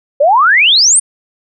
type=exponential sweep; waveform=sine; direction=up; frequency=540 to 9410 Hz; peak=-5 dBFS; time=0.2-1 s; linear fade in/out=10 ms; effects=none